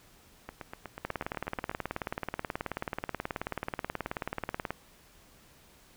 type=two click trains; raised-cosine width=0.5 ms; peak=-17 / -24 dBFS; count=69 / 11; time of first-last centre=1.05-4.706 / 0.49-1.714 s; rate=18.6 / 8.17 Hz; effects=pink hiss -59 dBFS RMS until 5.96 s